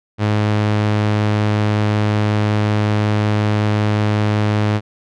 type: tone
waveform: sawtooth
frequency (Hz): 105.4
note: G#2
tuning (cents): +26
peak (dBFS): -10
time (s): 0.18-4.81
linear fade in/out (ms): 50
effects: low-pass 4000 Hz 12 dB/octave